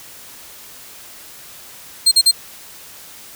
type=tone bursts; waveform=30% pulse; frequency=4198 Hz; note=C8; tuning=5 cents sharp; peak=-5 dBFS; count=3; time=2.06-2.314 s; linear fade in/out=10 ms; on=56 ms; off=43 ms; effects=white hiss -39 dBFS RMS until 3.35 s